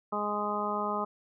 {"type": "harmonic tone", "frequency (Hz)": 207.7, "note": "G#3", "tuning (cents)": 0, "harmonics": [1, 2, 3, 4, 5, 6], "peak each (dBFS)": [-37, -37, -37, -36, -35, -34], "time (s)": [0.12, 1.05], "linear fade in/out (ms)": 10, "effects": []}